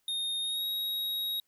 square tone with pitch glide, 3692 to 3794 Hz, A#7 to A#7, -17 to +30 cents, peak -31 dBFS, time 0.08-1.4 s, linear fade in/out 2 ms, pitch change +47 cents, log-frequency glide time 0.41-0.65 s, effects white hiss -75 dBFS RMS until 1.47 s

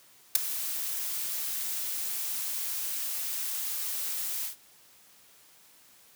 blue noise with ADSR envelope, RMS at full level -17 dBFS, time 0.35-4.56 s, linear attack 4 ms, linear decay 11 ms, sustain -16 dB, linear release 120 ms, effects white hiss -58 dBFS RMS until 6.15 s + high-pass 80 Hz 12 dB/octave

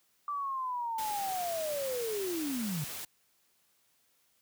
sine linear sweep, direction down, 1174.7 to 138.59 Hz, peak -32 dBFS, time 0.28-2.84 s, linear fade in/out 2 ms
white noise, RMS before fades -41 dBFS, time 0.98-3.05 s, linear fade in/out 5 ms
effects white hiss -71 dBFS RMS until 4.41 s + high-pass 60 Hz 12 dB/octave

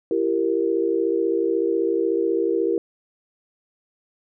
sine chord, E diminished, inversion none, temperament equal with one note detuned, 335.8 / 392 / 466.2 Hz, E4 / G4 / Bb4, +32 / 0 / 0 cents, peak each -23 dBFS, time 0.11-2.78 s, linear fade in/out 2 ms, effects none

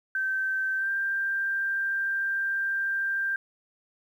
sine tone with pitch glide, 1549 to 1583.4 Hz, G6 to G6, -21 to +17 cents, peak -25 dBFS, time 0.15-3.36 s, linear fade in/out 2 ms, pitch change +38 cents, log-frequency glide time 0.77-0.89 s, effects 10-bit

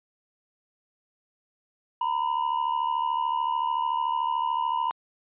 triangle ring-modulated tone, 963 Hz, B5, 44 cents flat, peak -19 dBFS, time 2.01-4.91 s, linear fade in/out 0 ms, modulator 36.8 Hz, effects resampled to 8000 Hz

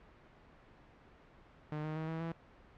sawtooth tone with pitch steps, 151.7 / 155.07 / 158.51 / 162.03 / 165.62 Hz, D#3 / D#3 / D#3 / E3 / E3, -44 / -6 / +32 / -29 / +8 cents, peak -33 dBFS, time 1.72-2.32 s, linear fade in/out 0 ms, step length 120 ms, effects pink hiss -60 dBFS RMS until 2.77 s + low-pass 2000 Hz 12 dB/octave

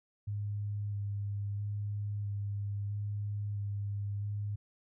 sine tone with vibrato, 102.2 Hz, G#2, 27 cents flat, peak -33 dBFS, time 0.27-4.56 s, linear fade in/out 10 ms, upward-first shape square, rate 0.76 Hz, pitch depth 13 cents each way, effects none

